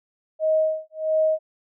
sine tone with tremolo, 629 Hz, D#5, 19 cents sharp, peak -16 dBFS, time 0.39-1.39 s, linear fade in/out 50 ms, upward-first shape sine, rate 1.5 Hz, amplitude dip 100%, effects none

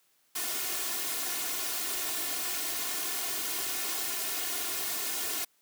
white noise with comb filter, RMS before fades -33 dBFS, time 0.35-5.45 s, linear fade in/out 10 ms, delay 2.8 ms, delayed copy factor +0.9, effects white hiss -69 dBFS RMS until 5.61 s + high-pass 150 Hz 12 dB/octave

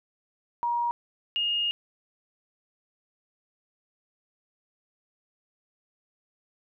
sine tone pair in turn, 950 / 2847 Hz, A#5 / F7, +33 / +33 cents, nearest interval octave + perfect fifth, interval 1900 cents, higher second, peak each -24 / -24 dBFS, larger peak neither, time 0.63-0.91 / 1.36-1.71 s, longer second, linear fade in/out 0 ms, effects none

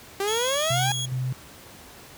sawtooth exponential sweep, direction up, 386.8 to 832 Hz, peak -20 dBFS, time 0.2-0.92 s, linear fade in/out 2 ms
25% pulse tone, 3322 Hz, G#7, in tune, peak -24 dBFS, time 0.27-1.06 s, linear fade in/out 10 ms
sine tone with tremolo, 128.3 Hz, C3, 34 cents flat, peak -24 dBFS, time 0.7-1.33 s, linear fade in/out 5 ms, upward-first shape square, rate 2.4 Hz, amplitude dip 50%
effects pink hiss -46 dBFS RMS until 2.17 s + high-pass 60 Hz 12 dB/octave

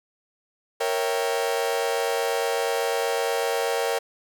40% pulse chord, A# diminished seventh, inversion none, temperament equal, 466.2 / 554.4 / 659.3 / 784 Hz, A#4 / C#5 / E5 / G5, 0 / 0 / 0 / 0 cents, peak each -25 / -28 / -31 / -29 dBFS, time 0.8-3.99 s, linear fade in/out 10 ms, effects none

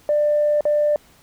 sine tone with dropouts, 594 Hz, D5, 20 cents sharp, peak -14 dBFS, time 0.09-0.96 s, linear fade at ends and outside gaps 1 ms, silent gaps 0.608-0.653 s, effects tanh soft clip ceiling -10 dBFS + pink hiss -53 dBFS RMS until 1.22 s

